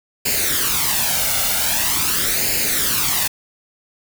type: noise with flanger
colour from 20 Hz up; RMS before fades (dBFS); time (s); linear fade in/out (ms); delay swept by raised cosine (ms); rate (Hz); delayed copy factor
white; -19; 0.25-3.28; 10; 0.42 to 1.42; 0.44; +0.65
effects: none

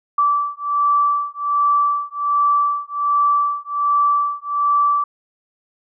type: beating tone pair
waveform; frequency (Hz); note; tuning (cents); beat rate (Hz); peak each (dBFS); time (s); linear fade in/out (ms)
sine; 1160 / 1161.3; D6 / D6; -22 / -20; 1.3; -18; 0.18-5.04; 5
effects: none

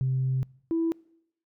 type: tone pair in turn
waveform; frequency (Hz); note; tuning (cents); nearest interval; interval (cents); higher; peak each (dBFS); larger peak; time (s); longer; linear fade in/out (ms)
sine; 130.81 / 329.6; C3 / E4; 0 / 0; octave + major third; 1600; second; -22 / -22; neither; 0.01-0.43 / 0.71-0.92; first; 0
effects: noise-tail reverb RT60 0.8 s tail -26 dB re dry + tanh soft clip ceiling -19 dBFS

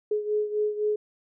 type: beating tone pair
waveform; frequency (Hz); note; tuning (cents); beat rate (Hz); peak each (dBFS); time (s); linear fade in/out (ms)
sine; 421 / 424.9; G#4 / G#4; +24 / +40; 3.9; -25 / -30; 0.11-0.96; 5
effects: none

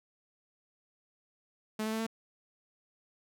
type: tone with pitch steps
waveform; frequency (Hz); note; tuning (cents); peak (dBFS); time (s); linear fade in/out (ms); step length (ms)
sawtooth; 216.2 / 219.1 / 222 / 225; A3 / A3 / A3 / A3; -30 / -7 / +16 / +39; -28; 1.79-2.066; 5; 69
effects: none

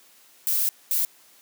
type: noise bursts at uneven times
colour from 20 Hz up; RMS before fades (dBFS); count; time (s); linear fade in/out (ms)
violet; -23; 2; 0.47-0.69 / 0.91-1.05; 0
effects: white hiss -55 dBFS RMS until 1.41 s + high-pass 200 Hz 12 dB/octave

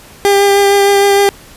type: tone with vibrato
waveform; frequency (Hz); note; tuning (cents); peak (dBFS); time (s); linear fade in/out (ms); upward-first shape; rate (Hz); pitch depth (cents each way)
30% pulse; 400; G4; +35; -4; 0.25-1.29; 0; sine; 6.5; 12
effects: pink hiss -38 dBFS RMS until 1.56 s + resampled to 32000 Hz

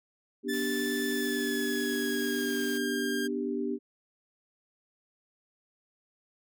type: chord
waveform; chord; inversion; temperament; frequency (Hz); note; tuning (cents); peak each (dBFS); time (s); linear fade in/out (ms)
sine; G major; first; just; 245 / 294 / 392; B3 / D4 / G4; -14 / +2 / 0; -33 / -34 / -33; 0.43-3.79; 50
type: tone with pitch glide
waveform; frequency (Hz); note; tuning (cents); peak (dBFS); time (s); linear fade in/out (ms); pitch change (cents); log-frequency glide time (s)
sawtooth; 1752 to 1606.6; A6 to G6; -8 to +42; -30; 0.48-3.28; 20; -150; 1.1-2.62
type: noise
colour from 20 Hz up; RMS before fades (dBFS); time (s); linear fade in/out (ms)
white; -45; 0.53-2.78; 5
effects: none

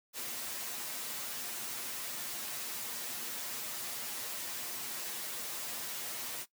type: noise with comb filter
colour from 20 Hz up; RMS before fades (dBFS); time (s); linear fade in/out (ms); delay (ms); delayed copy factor
white; -40; 0.13-6.46; 50; 8.4; +1
effects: noise-tail reverb RT60 0.1 s tail -17 dB re dry + high-pass 150 Hz 12 dB/octave

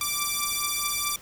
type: beating tone pair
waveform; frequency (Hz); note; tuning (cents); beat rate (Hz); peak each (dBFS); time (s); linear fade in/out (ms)
5% pulse; 1170 / 1174.7; D6 / D6; -7 / 0; 4.7; -16 / -17; 0.01-1.16; 2
effects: pink hiss -48 dBFS RMS until 1.21 s

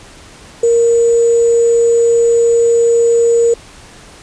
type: tone with sample-and-hold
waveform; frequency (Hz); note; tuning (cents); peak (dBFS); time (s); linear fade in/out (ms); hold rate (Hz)
sine; 466.2; A#4; 0; -7; 0.63-3.54; 5; 7350
effects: pink hiss -38 dBFS RMS until 4.22 s + resampled to 22050 Hz

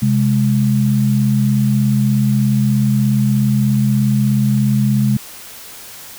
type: tone pair together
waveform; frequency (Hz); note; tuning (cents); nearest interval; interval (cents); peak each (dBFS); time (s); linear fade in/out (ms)
sine; 130.72 / 207.5; C3 / G#3; -1 / -1; minor sixth; 800; -14; 0.02-5.17; 5
effects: white hiss -35 dBFS RMS until 6.18 s

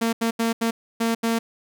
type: tone bursts at uneven times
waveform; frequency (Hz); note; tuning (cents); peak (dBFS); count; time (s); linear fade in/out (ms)
sawtooth; 228.7; A#3; -33; -16; 6; 0.01-0.13 / 0.21-0.31 / 0.39-0.53 / 0.61-0.71 / 1-1.15 / 1.23-1.39; 10
effects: none

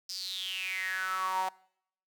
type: tone with high-pass filter sweep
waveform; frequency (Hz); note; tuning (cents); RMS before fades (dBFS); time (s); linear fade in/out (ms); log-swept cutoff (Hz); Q
sawtooth; 187.7; F#3; +25; -34; 0.09-1.49; 5; 5200 to 810; 9.3
effects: noise-tail reverb RT60 0.7 s tail -23 dB re dry

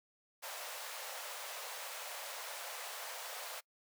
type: high-pass noise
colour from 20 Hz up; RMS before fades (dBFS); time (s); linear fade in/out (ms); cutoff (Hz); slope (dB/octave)
pink; -45; 0.42-3.61; 20; 520; 48
effects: noise-tail reverb RT60 0.1 s tail -24 dB re dry

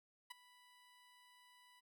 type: tone with ADSR envelope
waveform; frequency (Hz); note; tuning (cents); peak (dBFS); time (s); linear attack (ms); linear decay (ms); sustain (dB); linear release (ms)
15% pulse; 987.8; B5; 0; -39; 0.3-1.81; 11; 13; -19; 23
effects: none

